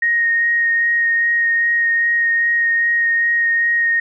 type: tone with vibrato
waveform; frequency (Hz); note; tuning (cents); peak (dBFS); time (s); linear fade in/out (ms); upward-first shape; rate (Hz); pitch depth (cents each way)
sine; 1864.7; A#6; 0; -13; 0.02-4; 5; sine; 2.5; 11
effects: none